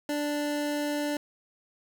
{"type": "tone", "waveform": "25% pulse", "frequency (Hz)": 293.7, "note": "D4", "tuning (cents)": 0, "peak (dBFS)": -24, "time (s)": [0.09, 1.17], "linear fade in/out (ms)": 2, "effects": []}